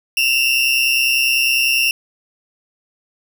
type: tone pair together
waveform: 35% pulse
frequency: 2664 / 2794 Hz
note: E7 / F7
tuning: +18 / 0 cents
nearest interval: minor second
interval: 82 cents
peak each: -15 dBFS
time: 0.17-1.91 s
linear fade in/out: 2 ms
effects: none